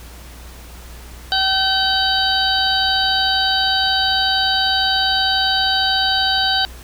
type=harmonic tone; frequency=767 Hz; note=G5; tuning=38 cents flat; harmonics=1 / 2 / 4 / 5 / 6; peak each=-21 / -21 / -21 / -21 / -21 dBFS; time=1.32-6.65 s; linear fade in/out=0 ms; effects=added 60 Hz sine -36 dBFS peak until 6.83 s + pink hiss -41 dBFS RMS until 6.83 s